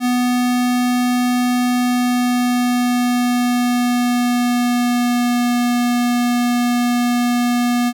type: tone with pitch glide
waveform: square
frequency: 246.9 to 242.5 Hz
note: B3 to B3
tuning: 0 to -31 cents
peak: -15 dBFS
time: 0-7.93 s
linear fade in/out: 50 ms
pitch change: -31 cents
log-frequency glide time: 1.71-5.53 s
effects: none